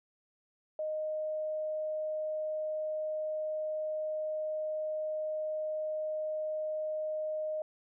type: tone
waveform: sine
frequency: 619 Hz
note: D#5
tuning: 9 cents flat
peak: -32 dBFS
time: 0.79-7.62 s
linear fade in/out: 2 ms
effects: none